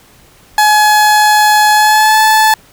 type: tone with pitch glide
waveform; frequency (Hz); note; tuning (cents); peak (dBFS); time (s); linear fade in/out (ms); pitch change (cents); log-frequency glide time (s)
30% pulse; 847 to 869.8; G#5 to A5; +34 to -20; -3; 0.58-2.54; 2; +46; 1.73-2.21
effects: pink hiss -44 dBFS RMS until 2.72 s